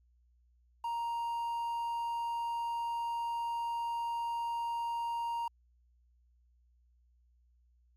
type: tone with quantisation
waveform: triangle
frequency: 935 Hz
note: A#5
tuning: 5 cents sharp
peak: -31 dBFS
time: 0.84-5.48 s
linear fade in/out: 5 ms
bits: 10
effects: added 60 Hz sine -65 dBFS peak until 7.96 s + AAC 64 kbps